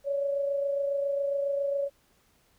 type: tone pair together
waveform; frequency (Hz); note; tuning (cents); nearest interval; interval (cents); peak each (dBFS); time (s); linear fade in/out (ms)
sine; 560 / 587.3; C#5 / D5; +18 / 0; minor second; 82; -26 / -38; 0.04-1.9; 50
effects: pink hiss -66 dBFS RMS until 2.58 s